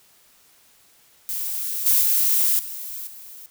violet noise with level steps, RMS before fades -27 / -17 / -19 / -33 / -41 dBFS, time 1.29-3.46 s, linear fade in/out 0 ms, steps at 1.86 / 2.01 / 2.59 / 3.07 s, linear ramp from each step 2 ms, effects white hiss -56 dBFS RMS until 3.5 s

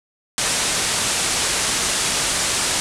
white low-pass noise, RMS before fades -21 dBFS, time 0.38-2.8 s, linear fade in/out 0 ms, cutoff 9800 Hz, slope 48 dB/octave, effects none

